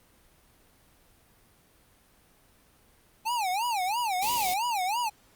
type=tone with vibrato; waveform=square; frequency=842 Hz; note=G#5; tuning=24 cents sharp; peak=-27 dBFS; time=3.25-5.1 s; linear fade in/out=20 ms; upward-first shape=sine; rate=3 Hz; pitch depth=260 cents each way
type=band-stop noise; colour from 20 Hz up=white; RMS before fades=-33 dBFS; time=4.22-4.54 s; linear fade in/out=5 ms; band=1100 to 2000 Hz; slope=96 dB/octave
effects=pink hiss -61 dBFS RMS until 5.35 s + Opus 32 kbps